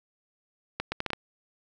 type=accelerating click train; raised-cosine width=0.3 ms; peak=-13 dBFS; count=6; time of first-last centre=0.8-1.133 s; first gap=120 ms; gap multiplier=0.7; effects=none